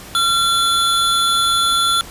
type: tone pair together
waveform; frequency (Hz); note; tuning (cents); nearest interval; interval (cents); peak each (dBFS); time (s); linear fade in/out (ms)
square; 1370 / 3452; F6 / A7; -34 / -34; octave + major third; 1600; -17; 0.15-2.01; 0
effects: pink hiss -36 dBFS RMS until 2.1 s + resampled to 32000 Hz